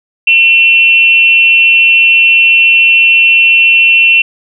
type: tone with frequency modulation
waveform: sine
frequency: 2707 Hz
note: E7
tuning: 45 cents sharp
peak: -3 dBFS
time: 0.27-4.22 s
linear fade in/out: 5 ms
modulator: 277 Hz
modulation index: 0.43
effects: none